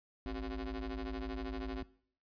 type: ring-modulated tone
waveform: 30% pulse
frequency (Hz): 108.9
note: A2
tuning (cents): -17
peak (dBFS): -32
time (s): 0.26-1.83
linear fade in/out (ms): 0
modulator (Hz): 157
effects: noise-tail reverb RT60 0.6 s tail -21 dB re dry + resampled to 11025 Hz